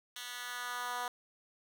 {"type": "tone with high-pass filter sweep", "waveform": "10% pulse", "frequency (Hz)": 245.2, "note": "B3", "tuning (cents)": -12, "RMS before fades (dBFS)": -40, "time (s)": [0.16, 1.08], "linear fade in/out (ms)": 2, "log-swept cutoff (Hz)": [2600, 800], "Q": 1.5, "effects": []}